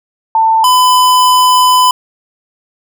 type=tone pair in turn; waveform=sine / square; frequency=892 / 1005.7 Hz; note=A5 / B5; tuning=+23 / +31 cents; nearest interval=major second; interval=208 cents; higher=second; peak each=-6 dBFS; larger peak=neither; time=0.35-0.64 / 0.64-1.91 s; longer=second; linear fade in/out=2 ms; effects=none